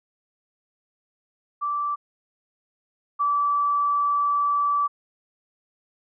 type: tone pair in turn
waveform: sine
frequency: 1166 / 1156.6 Hz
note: D6 / D6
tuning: -13 / -27 cents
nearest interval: unison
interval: 14 cents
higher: first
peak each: -23 / -19 dBFS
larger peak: second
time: 1.61-1.96 / 3.19-4.88 s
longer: second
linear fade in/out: 20 ms
effects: none